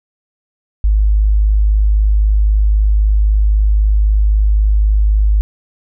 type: tone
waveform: sine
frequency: 51.91 Hz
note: G#1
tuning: in tune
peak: -8 dBFS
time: 0.84-5.41 s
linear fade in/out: 0 ms
effects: none